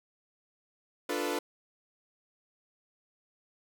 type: chord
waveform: sawtooth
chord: B half-diminished seventh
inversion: first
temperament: equal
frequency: 293.7 / 349.2 / 440 / 493.9 Hz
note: D4 / F4 / A4 / B4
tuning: 0 / 0 / 0 / 0 cents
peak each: -32 dBFS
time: 1.09-1.39 s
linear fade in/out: 5 ms
effects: none